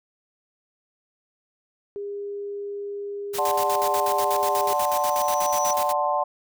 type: tone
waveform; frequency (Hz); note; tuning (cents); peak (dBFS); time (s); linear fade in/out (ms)
sine; 405; G#4; -43; -29; 1.96-4.73; 0
type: noise with tremolo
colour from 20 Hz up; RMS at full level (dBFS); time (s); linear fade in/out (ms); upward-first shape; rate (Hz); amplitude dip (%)
white; -31; 3.33-5.93; 20; square; 8.2; 80
type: chord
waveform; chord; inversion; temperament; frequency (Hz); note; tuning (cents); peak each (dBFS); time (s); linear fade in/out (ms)
sine; D dominant seventh; none; equal; 587.3 / 740 / 880 / 1046.5; D5 / F#5 / A5 / C6; 0 / 0 / 0 / 0; -26; 3.38-6.24; 10
type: tone with exponential growth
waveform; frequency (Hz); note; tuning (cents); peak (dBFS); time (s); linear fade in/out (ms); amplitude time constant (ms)
sine; 5920; F#8; 0; -26; 4.02-5.73; 1; 370
effects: none